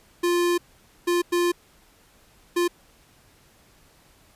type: tone bursts at uneven times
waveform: square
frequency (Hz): 349.2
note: F4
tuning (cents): 0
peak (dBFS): -20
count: 4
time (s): 0.23-0.58 / 1.07-1.22 / 1.32-1.52 / 2.56-2.68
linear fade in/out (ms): 10
effects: pink hiss -57 dBFS RMS until 4.35 s + resampled to 32000 Hz